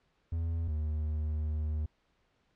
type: tone pair in turn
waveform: triangle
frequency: 82.7 / 76.64 Hz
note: E2 / D#2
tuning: +6 / -26 cents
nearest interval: minor second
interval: 132 cents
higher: first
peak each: -28 dBFS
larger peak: neither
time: 0.32-0.68 / 0.68-1.86 s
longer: second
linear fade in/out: 5 ms
effects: pink hiss -73 dBFS RMS until 2.55 s + low-pass 4000 Hz 12 dB/octave